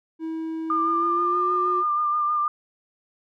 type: tone with pitch glide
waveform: triangle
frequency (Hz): 322.5 to 362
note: E4 to F#4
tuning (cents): -38 to -38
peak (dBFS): -25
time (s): 0.19-1.84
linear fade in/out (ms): 50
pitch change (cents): +200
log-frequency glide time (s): 0.73-1.46
type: tone with vibrato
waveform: sine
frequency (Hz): 1200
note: D6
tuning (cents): +37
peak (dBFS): -20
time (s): 0.7-2.48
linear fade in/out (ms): 2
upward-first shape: sine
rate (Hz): 6.3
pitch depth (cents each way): 26
effects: none